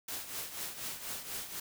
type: noise with tremolo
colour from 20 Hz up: white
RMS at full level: -38 dBFS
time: 0.08-1.6 s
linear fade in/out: 5 ms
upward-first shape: triangle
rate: 4.1 Hz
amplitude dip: 70%
effects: none